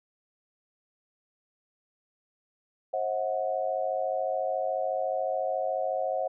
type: tone cluster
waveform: sine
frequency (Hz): 535 / 640 / 734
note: C5 / D#5 / F#5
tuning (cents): +38 / +49 / -14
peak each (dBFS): -31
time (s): 2.93-6.28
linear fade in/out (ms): 10
effects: none